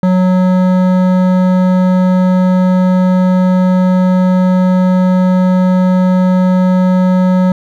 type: tone with hard clipping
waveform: triangle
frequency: 184 Hz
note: F#3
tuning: 9 cents flat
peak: -9 dBFS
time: 0.03-7.52 s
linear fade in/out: 2 ms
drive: 17 dB
effects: none